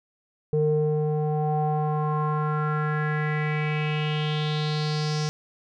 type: tone with low-pass filter sweep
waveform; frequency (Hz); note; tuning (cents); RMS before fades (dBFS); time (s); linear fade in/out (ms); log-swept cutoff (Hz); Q
square; 151.9; D#3; -41; -25; 0.53-5.29; 0; 430 to 5600; 4.6
effects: none